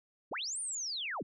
sine linear two-way sweep, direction up then down, 73.42 to 9340 to 73.42 Hz, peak -35 dBFS, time 0.31-1.23 s, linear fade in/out 10 ms, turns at 0.6 s, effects none

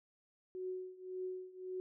sine tone with tremolo, 370 Hz, F#4, in tune, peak -37 dBFS, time 0.55-1.8 s, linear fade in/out 0 ms, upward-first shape triangle, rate 1.8 Hz, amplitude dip 90%, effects none

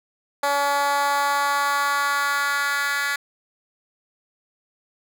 10% pulse tone with high-pass filter sweep, 283.8 Hz, C#4, 41 cents sharp, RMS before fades -22 dBFS, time 0.43-3.16 s, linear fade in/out 5 ms, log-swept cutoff 680 to 1700 Hz, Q 2.2, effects none

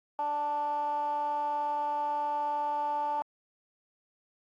15% pulse tone with band-pass filter, 293.7 Hz, D4, in tune, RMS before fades -31 dBFS, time 0.19-3.22 s, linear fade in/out 0 ms, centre 830 Hz, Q 9, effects AAC 32 kbps

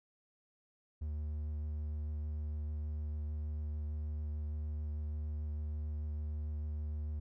triangle tone with vibrato, 75.4 Hz, D2, 46 cents sharp, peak -34 dBFS, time 1.01-7.2 s, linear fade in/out 10 ms, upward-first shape triangle, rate 6.6 Hz, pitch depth 13 cents each way, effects none

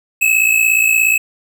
square tone pair together, 2563 / 2620 Hz, E7 / E7, -49 / -11 cents, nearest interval unison, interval 38 cents, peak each -14 dBFS, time 0.21-1.18 s, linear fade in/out 10 ms, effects none

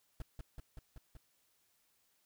brown noise with echo, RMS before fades -41 dBFS, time 0.2-0.22 s, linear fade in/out 2 ms, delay 190 ms, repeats 5, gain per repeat -2 dB, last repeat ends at 1.17 s, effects white hiss -75 dBFS RMS until 2.25 s

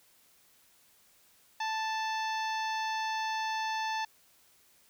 harmonic tone, 880 Hz, A5, in tune, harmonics 1 / 2 / 3 / 4 / 5 / 6 / 7, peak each -32 / -38 / -42 / -44 / -46 / -48 / -49 dBFS, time 1.6-4.05 s, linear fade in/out 5 ms, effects white hiss -64 dBFS RMS until 4.89 s

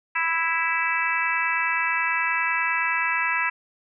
harmonic tone, 329.6 Hz, E4, in tune, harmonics 3 / 4 / 5 / 6 / 7 / 8, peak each -28 / -30 / -28 / -27 / -30 / -28 dBFS, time 0.15-3.5 s, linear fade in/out 10 ms, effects none

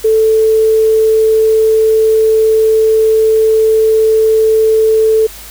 sine tone, 440 Hz, A4, in tune, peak -6 dBFS, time 0.04-5.27 s, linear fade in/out 10 ms, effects added 50 Hz sine -35 dBFS peak until 5.5 s + white hiss -32 dBFS RMS until 5.5 s

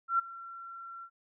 sine tone with ADSR envelope, 1361 Hz, F6, 45 cents flat, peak -22 dBFS, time 0.08-1.1 s, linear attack 110 ms, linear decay 11 ms, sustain -20 dB, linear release 69 ms, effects none

